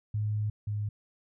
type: tone pair in turn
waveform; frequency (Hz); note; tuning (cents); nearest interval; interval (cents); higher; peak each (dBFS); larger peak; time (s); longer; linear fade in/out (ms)
sine; 105.9 / 104.5; G#2 / G#2; +34 / +11; unison; 23; first; -27 / -29; first; 0.14-0.5 / 0.67-0.89; first; 5
effects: none